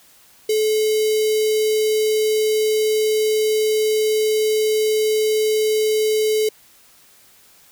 square tone with notch filter, 431.6 Hz, A4, 33 cents flat, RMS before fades -18 dBFS, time 0.49-6.49 s, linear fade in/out 5 ms, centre 1300 Hz, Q 0.58, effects white hiss -51 dBFS RMS until 7.71 s

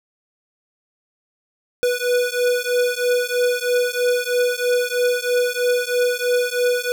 square beating tone pair, 489.6 / 492.7 Hz, B4 / B4, -15 / -4 cents, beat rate 3.1 Hz, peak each -21 / -21 dBFS, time 1.83-6.92 s, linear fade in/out 0 ms, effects none

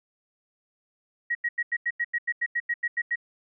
sine tone bursts, 1900 Hz, A#6, 33 cents sharp, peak -23 dBFS, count 14, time 1.3-3.158 s, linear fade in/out 10 ms, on 51 ms, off 88 ms, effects none

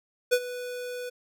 square tone with ADSR envelope, 493.9 Hz, B4, in tune, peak -18 dBFS, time 0.31-1.1 s, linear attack 21 ms, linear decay 59 ms, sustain -16 dB, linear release 14 ms, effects none

